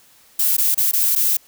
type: noise with dropouts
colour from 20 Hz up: violet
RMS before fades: -17 dBFS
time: 0.39-1.37 s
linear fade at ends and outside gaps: 5 ms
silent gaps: 0.568-0.581 / 0.746-0.776 / 0.914-0.932 / 1.153-1.159 s
effects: white hiss -52 dBFS RMS until 1.47 s